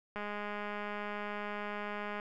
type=click train; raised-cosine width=0.5 ms; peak=-25 dBFS; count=423; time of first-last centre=0.16-2.199 s; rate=207 Hz; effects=none